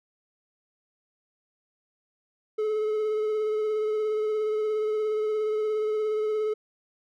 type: tone with vibrato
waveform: triangle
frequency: 429.4 Hz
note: A4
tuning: 42 cents flat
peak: -22 dBFS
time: 2.58-6.54 s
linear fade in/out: 10 ms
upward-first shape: triangle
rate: 17 Hz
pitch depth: 25 cents each way
effects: none